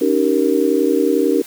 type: chord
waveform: sine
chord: Eb dominant seventh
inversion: third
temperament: just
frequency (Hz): 280 / 311.1 / 388.9 / 466.7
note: Db4 / Eb4 / G4 / Bb4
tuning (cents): +18 / 0 / -14 / +2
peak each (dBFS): -18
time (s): 0.01-1.42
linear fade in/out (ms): 5
effects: white hiss -38 dBFS RMS until 1.46 s + high-pass 150 Hz 12 dB/octave